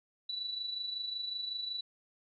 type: tone with amplitude modulation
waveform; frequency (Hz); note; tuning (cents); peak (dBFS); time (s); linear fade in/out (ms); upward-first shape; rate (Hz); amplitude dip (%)
sine; 3951; B7; 0; -33; 0.29-1.81; 5; sine; 25.4; 55
effects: none